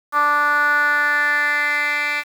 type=tone with band-pass filter sweep; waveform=10% pulse; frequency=293.1 Hz; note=D4; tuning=3 cents flat; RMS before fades=-18 dBFS; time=0.12-2.24 s; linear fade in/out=50 ms; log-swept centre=1200 to 2400 Hz; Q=4.9; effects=7-bit